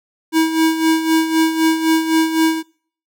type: tone with tremolo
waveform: square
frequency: 321.6 Hz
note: E4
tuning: 43 cents flat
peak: -11 dBFS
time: 0.32-2.63 s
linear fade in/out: 50 ms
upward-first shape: sine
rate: 3.9 Hz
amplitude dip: 65%
effects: noise-tail reverb RT60 0.5 s tail -23 dB re dry